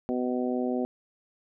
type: harmonic tone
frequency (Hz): 125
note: B2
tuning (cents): +21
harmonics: 2 / 3 / 4 / 5 / 6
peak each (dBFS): -28 / -32 / -34 / -36 / -38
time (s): 0.09-0.85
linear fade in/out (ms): 0
effects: none